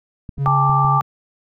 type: clicks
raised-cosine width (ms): 5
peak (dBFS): -19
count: 5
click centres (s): 0.292 / 0.382 / 0.478 / 0.697 / 0.849
type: tone with vibrato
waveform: triangle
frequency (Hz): 138.59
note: C#3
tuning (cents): 0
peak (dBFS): -15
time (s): 0.37-1.02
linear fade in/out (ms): 50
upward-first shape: triangle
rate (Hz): 7.4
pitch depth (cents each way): 12
type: chord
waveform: sine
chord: G suspended second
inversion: none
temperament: equal with one note detuned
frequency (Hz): 802.3 / 880 / 1174.7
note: G5 / A5 / D6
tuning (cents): +40 / 0 / 0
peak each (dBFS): -21 / -21 / -16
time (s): 0.46-1.01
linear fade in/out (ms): 0
effects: none